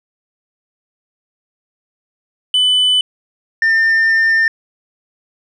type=tone pair in turn; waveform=sine; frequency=3000 / 1802.5 Hz; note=F#7 / A6; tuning=+23 / +41 cents; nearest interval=major sixth; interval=882 cents; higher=first; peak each=-7 dBFS; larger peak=neither; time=2.54-3.01 / 3.62-4.48 s; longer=second; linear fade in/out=2 ms; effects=tanh soft clip ceiling -9 dBFS